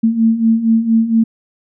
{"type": "beating tone pair", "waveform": "sine", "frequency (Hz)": [222.8, 227.1], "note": ["A3", "A#3"], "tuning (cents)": [22, -45], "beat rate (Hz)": 4.3, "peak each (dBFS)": [-16, -11], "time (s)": [0.03, 1.24], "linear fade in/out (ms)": 10, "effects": []}